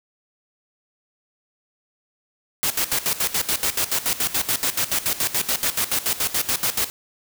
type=noise with tremolo; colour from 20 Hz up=white; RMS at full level=-21 dBFS; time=2.63-6.9 s; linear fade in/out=0 ms; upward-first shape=square; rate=7 Hz; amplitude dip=80%; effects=none